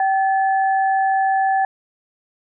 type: tone pair together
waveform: sine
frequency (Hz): 772 / 1726.1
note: G5 / A6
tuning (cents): -27 / -34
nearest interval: octave + major second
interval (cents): 1393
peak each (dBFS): -15 / -25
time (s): 0-1.65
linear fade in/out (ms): 2
effects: none